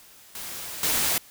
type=noise with level steps; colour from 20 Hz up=white; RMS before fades=-36 / -24 dBFS; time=0.35-1.18 s; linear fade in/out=2 ms; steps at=0.83 s; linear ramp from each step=2 ms; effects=white hiss -51 dBFS RMS until 1.3 s